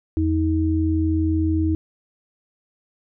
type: tone pair together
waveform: sine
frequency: 84.3 / 317 Hz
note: E2 / D#4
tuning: +39 / +32 cents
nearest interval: octave + major seventh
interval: 2293 cents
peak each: -20 dBFS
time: 0.17-1.75 s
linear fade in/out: 0 ms
effects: none